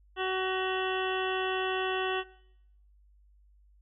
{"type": "harmonic tone with a mistuned harmonic", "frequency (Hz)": 375.5, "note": "F#4", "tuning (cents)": 26, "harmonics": [1, 2, 3, 4, 5, 7, 8, 9], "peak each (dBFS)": [-32, -35, -37, -38, -39, -40, -41, -42], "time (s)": [0.16, 2.24], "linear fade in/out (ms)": 50, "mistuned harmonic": 7, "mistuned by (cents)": 48, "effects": ["noise-tail reverb RT60 0.8 s tail -21 dB re dry", "added 50 Hz sine -58 dBFS peak until 3.81 s"]}